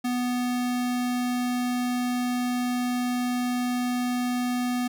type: tone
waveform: square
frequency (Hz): 246.9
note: B3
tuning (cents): 0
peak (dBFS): -25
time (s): 0.04-4.88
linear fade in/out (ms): 10
effects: none

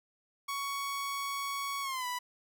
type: tone with pitch glide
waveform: sawtooth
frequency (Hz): 1116 to 988.5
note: C#6 to B5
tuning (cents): +11 to +1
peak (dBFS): -30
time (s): 0.48-2.19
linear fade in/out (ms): 10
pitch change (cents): -210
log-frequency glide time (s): 1.82-2.06
effects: none

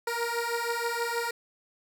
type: beating tone pair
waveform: 15% pulse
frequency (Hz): 466.2 / 472.5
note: A#4 / A#4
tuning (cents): 0 / +23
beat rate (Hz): 6.3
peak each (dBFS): -25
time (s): 0.07-1.31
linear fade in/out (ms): 5
effects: none

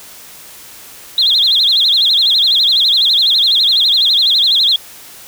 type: tone with vibrato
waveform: sine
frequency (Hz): 3680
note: A#7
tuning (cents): -23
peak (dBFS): -8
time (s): 1.18-4.76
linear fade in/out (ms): 2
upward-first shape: sine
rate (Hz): 12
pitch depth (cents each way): 230
effects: white hiss -36 dBFS RMS until 5.27 s

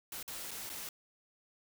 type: noise with dropouts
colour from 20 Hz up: white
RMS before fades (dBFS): -43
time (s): 0.12-0.89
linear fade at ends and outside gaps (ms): 2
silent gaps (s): 0.229-0.278 / 0.509-0.513 / 0.694-0.699
effects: none

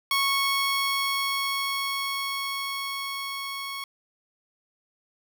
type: tone with level ramp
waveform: 15% pulse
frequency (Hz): 1103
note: C#6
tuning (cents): -9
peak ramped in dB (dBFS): -15 to -26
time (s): 0.11-3.84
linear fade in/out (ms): 2
effects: none

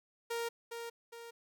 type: tone with echo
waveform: sawtooth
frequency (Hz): 466.2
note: A#4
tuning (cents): 0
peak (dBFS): -31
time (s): 0.3-0.49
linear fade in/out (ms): 10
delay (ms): 410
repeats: 2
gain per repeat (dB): -6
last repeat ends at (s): 1.31
effects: none

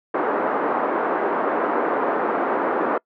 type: band-pass noise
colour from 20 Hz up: pink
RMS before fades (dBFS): -22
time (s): 0.14-2.98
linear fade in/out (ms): 5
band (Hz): 310 to 1400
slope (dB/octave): 24
effects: noise-tail reverb RT60 0.1 s tail -25 dB re dry

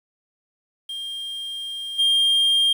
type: tone with level steps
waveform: triangle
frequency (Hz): 3206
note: G7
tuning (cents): +38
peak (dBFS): -27 / -14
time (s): 0.89-2.73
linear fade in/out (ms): 5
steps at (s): 1.98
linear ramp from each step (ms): 20
effects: 8-bit

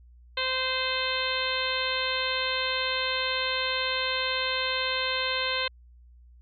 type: harmonic tone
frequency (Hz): 518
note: C5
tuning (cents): -17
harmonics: 1 / 2 / 3 / 4 / 5 / 6 / 7 / 8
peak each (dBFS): -34 / -34 / -34 / -34 / -34 / -34 / -34 / -34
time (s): 0.37-5.68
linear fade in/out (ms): 5
effects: added 60 Hz sine -50 dBFS peak until 6.41 s

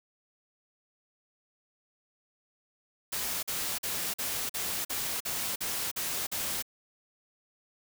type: noise bursts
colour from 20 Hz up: white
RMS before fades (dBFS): -33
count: 10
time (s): 3.12-6.625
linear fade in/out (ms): 10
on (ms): 310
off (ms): 45
effects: none

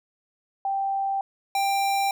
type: tone pair in turn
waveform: sine / square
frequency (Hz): 784 / 789.5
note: G5 / G5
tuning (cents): 0 / +12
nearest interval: unison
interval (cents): 12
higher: second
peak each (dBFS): -23 / -22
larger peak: second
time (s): 0.65-1.21 / 1.55-2.11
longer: neither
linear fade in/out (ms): 2
effects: none

